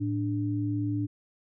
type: tone pair together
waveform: sine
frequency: 110.01 / 293.7 Hz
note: A2 / D4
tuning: 0 / 0 cents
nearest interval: octave + perfect fourth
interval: 1700 cents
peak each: -29 / -29 dBFS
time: 0-1.07 s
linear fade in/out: 20 ms
effects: none